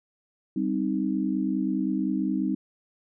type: chord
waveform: sine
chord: C minor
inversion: second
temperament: equal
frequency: 196 / 261.6 / 311.1 Hz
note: G3 / C4 / Eb4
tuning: 0 / 0 / 0 cents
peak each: -28 / -28 / -28 dBFS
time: 0.56-2.55 s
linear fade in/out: 5 ms
effects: none